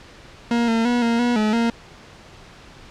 40% pulse tone with pitch steps, 235.5 / 227.3 / 242.2 / 232.5 / 241.9 / 213.9 / 232.2 Hz, A#3 / A#3 / B3 / A#3 / B3 / A3 / A#3, +18 / -43 / -34 / -4 / -36 / -49 / -7 cents, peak -16 dBFS, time 0.51-1.7 s, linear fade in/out 2 ms, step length 170 ms, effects pink hiss -44 dBFS RMS until 2.9 s + low-pass 5000 Hz 12 dB/octave

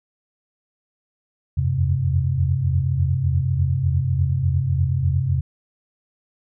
sine tone cluster, 83.6 / 87 / 95.3 / 132.3 Hz, E2 / F2 / G2 / C3, +25 / -6 / -48 / +20 cents, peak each -27 / -23 / -24 / -20 dBFS, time 1.57-5.41 s, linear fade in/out 10 ms, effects none

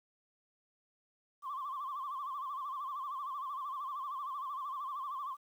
sine tone with vibrato, 1105 Hz, C#6, 6 cents flat, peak -36 dBFS, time 1.42-5.37 s, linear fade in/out 50 ms, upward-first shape sine, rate 13 Hz, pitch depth 120 cents each way, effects tanh soft clip ceiling -33 dBFS + 11-bit

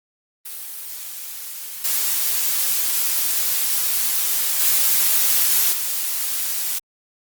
blue noise with level steps, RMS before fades -32 / -20 / -17 / -23 dBFS, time 0.45-6.79 s, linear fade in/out 10 ms, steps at 1.84 / 4.6 / 5.72 s, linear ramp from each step 10 ms, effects Opus 32 kbps

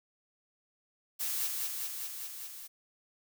blue noise with echo, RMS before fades -34 dBFS, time 1.19-1.48 s, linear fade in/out 20 ms, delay 200 ms, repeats 6, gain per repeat -2 dB, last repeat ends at 2.68 s, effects none

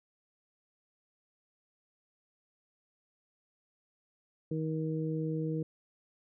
harmonic tone, 158.1 Hz, D#3, 28 cents sharp, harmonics 1 / 2 / 3, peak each -33 / -36 / -38 dBFS, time 4.51-5.63 s, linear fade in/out 5 ms, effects none

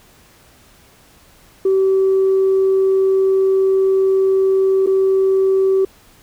sine tone with dropouts, 383.7 Hz, G4, 37 cents flat, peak -10 dBFS, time 1.65-5.85 s, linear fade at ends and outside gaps 5 ms, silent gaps 4.863-4.871 s, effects tanh soft clip ceiling -8 dBFS + pink hiss -49 dBFS RMS until 6.22 s

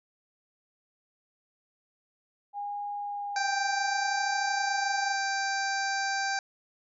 sine tone with vibrato, 814 Hz, G#5, 35 cents flat, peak -32 dBFS, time 2.53-5.17 s, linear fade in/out 50 ms, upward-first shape sine, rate 0.71 Hz, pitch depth 10 cents each way
harmonic tone, 785 Hz, G5, 2 cents sharp, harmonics 1 / 2 / 3 / 5 / 6 / 7 / 8 / 9, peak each -31 / -31 / -40 / -45 / -38 / -43 / -41 / -48 dBFS, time 3.36-6.39 s, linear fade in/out 2 ms
effects none

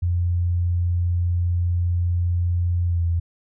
sine tone with pitch glide, 87.5 to 84.86 Hz, F2 to F2, +4 to -49 cents, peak -18 dBFS, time 0.02-3.2 s, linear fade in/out 10 ms, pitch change -53 cents, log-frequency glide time 2.85-3.03 s, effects none

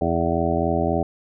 harmonic tone, 83.6 Hz, E2, 25 cents sharp, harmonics 1 / 2 / 3 / 4 / 5 / 7 / 8 / 9, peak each -27 / -27 / -27 / -27 / -27 / -27 / -27 / -27 dBFS, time 0.01-1.03 s, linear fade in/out 5 ms, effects none

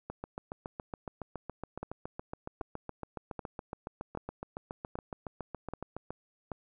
two click trains, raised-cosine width 1 ms, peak -23 / -24 dBFS, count 7 / 44, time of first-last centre 1.83-6.518 / 0.1-6.106 s, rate 1.28 / 7.16 Hz, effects none

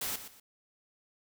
white noise with echo, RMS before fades -35 dBFS, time 0.01-0.16 s, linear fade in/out 5 ms, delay 120 ms, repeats 2, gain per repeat -11 dB, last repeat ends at 0.4 s, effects none

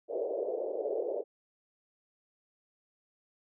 pink band-pass noise, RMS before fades -34 dBFS, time 0.08-1.24 s, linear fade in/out 50 ms, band 400 to 600 Hz, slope 48 dB/octave, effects none

